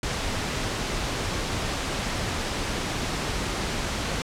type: noise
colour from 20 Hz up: pink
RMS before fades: -28 dBFS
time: 0.03-4.22 s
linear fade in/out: 2 ms
effects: low-pass 7000 Hz 12 dB/octave